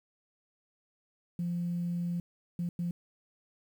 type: tone bursts at uneven times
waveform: sine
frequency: 173.7 Hz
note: F3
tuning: 9 cents flat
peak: -29 dBFS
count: 3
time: 1.39-2.2 / 2.59-2.69 / 2.79-2.91 s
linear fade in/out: 2 ms
effects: tanh soft clip ceiling -26 dBFS + 10-bit